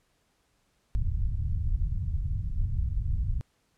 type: low-pass noise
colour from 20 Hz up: pink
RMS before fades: -28 dBFS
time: 0.95-3.41 s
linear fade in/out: 0 ms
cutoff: 110 Hz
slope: 24 dB/octave
effects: pink hiss -71 dBFS RMS until 3.77 s + low-pass 11000 Hz 12 dB/octave